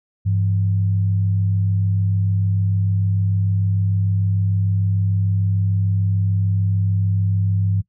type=tone pair together; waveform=sine; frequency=100 / 166.72 Hz; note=G2 / E3; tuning=+35 / +20 cents; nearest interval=major sixth; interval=885 cents; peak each=-16 / -27 dBFS; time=0.25-7.82 s; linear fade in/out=20 ms; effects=noise-tail reverb RT60 0.1 s tail -19 dB re dry